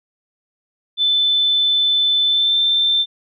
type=tone with pitch glide; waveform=sine; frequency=3520 to 3561 Hz; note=A7 to A7; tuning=0 to +20 cents; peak=-13 dBFS; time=0.97-3.06 s; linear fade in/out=50 ms; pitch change=+20 cents; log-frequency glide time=2.26-2.58 s; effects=none